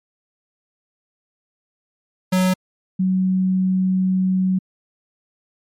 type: tone pair in turn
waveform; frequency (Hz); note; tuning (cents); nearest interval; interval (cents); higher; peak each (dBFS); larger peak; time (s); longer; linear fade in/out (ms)
square / sine; 185.1 / 186.82; F#3 / F#3; +1 / +17; unison; 16; second; -15; neither; 2.32-2.54 / 2.99-4.59; second; 10
effects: MP3 64 kbps